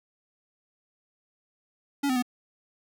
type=tone with pitch steps; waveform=square; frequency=282.3 / 256.2 / 247.5 Hz; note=C#4 / C4 / B3; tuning=+32 / -36 / +4 cents; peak=-24 dBFS; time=2.03-2.225 s; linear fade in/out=10 ms; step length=65 ms; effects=none